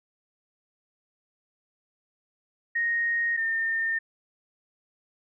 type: tone pair in turn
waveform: sine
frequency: 1864.7 / 1814.8 Hz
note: A#6 / A#6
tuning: 0 / -47 cents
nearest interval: unison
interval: 47 cents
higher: first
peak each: -23 / -24 dBFS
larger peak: first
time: 2.75-3.37 / 3.37-3.99 s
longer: neither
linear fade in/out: 10 ms
effects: none